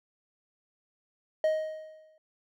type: tone with exponential decay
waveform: triangle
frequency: 626 Hz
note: D#5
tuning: 10 cents sharp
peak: -19 dBFS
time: 1.44-2.18 s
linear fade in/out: 2 ms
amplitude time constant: 160 ms
effects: none